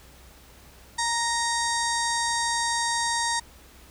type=harmonic tone; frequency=932.3 Hz; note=A#5; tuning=in tune; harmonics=1 / 2 / 4 / 5 / 6 / 7 / 8 / 9 / 10; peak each=-27 / -30 / -33 / -34 / -35 / -35 / -36 / -37 / -37 dBFS; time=0.98-3.4 s; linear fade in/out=10 ms; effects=added 63 Hz sine -52 dBFS peak until 3.9 s + pink hiss -52 dBFS RMS until 3.9 s